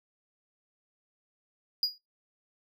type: tone with exponential decay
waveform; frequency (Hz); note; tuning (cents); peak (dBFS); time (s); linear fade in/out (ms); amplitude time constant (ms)
triangle; 4885; D#8; -33; -20; 1.83-1.98; 1; 32
effects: noise-tail reverb RT60 0.2 s tail -20 dB re dry